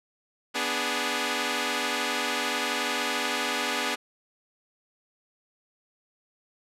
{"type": "chord", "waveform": "5% pulse", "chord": "G# diminished", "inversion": "first", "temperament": "equal", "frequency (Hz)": [246.9, 293.7, 415.3], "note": ["B3", "D4", "G#4"], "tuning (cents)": [0, 0, 0], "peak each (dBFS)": [-19, -20, -19], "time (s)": [0.54, 3.96], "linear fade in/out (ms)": 20, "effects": ["low-pass 10000 Hz 12 dB/octave"]}